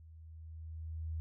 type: tone with level ramp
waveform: sine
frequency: 80.1 Hz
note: E2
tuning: 49 cents flat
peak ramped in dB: -53 to -35 dBFS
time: 0-1.2 s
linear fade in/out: 0 ms
effects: none